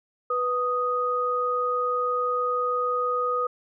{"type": "tone pair together", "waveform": "sine", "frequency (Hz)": [493.9, 1244.5], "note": ["B4", "D#6"], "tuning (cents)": [0, 0], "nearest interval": "octave + major third", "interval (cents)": 1600, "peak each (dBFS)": [-27, -24], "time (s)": [0.3, 3.47], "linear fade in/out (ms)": 5, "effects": []}